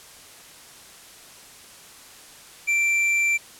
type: tone with tanh clipping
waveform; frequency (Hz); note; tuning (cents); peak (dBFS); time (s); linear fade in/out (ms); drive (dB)
triangle; 2349; D7; 0; -20; 2.67-3.38; 20; 12
effects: white hiss -46 dBFS RMS until 3.59 s + low-pass 11000 Hz 12 dB/octave